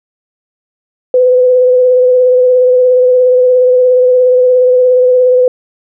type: tone with vibrato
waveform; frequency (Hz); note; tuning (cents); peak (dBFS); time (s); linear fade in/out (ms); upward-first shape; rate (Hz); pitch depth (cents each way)
sine; 503; B4; +32; -4; 1.14-5.48; 2; sine; 17; 22
effects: none